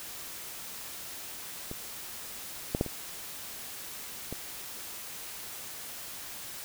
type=clicks; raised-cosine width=2 ms; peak=-24 / -14 / -12 / -24 / -22 dBFS; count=5; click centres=1.714 / 2.749 / 2.811 / 2.863 / 4.326 s; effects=white hiss -42 dBFS RMS until 6.64 s